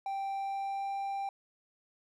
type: tone with pitch glide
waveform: triangle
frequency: 784 to 789.5 Hz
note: G5 to G5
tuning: 0 to +12 cents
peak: -31 dBFS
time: 0.06-1.29 s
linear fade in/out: 2 ms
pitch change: +12 cents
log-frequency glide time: 0.3-0.92 s
effects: none